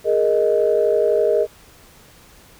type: chord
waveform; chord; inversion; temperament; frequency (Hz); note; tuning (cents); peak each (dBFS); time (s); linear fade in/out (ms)
sine; Ab suspended second; none; just; 415.3 / 467.2 / 623; Ab4 / Bb4 / Eb5; 0 / +4 / +2; -18; 0.04-1.47; 50
effects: tanh soft clip ceiling -5 dBFS + pink hiss -48 dBFS RMS until 2.59 s